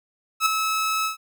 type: tone with ADSR envelope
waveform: sawtooth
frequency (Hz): 1297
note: E6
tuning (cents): -28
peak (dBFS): -11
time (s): 0.4-1.17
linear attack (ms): 60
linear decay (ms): 6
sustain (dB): -7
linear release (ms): 120
effects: none